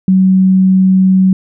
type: tone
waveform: sine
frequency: 188.3 Hz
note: F#3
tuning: 31 cents sharp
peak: -5 dBFS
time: 0.08-1.33 s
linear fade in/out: 2 ms
effects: none